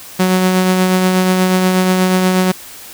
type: tone with tremolo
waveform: sawtooth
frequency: 185 Hz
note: F#3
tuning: in tune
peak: -5 dBFS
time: 0.19-2.52 s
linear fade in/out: 10 ms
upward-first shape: triangle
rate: 8.3 Hz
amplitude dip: 35%
effects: white hiss -34 dBFS RMS until 2.93 s